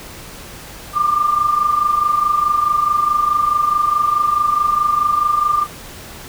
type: tone pair together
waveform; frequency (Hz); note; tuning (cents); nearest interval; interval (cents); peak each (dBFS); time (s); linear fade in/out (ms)
sine; 1174.7 / 1199.4; D6 / D6; 0 / +36; unison; 36; -19 / -14; 0.93-5.67; 50
effects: pink hiss -35 dBFS RMS until 6.28 s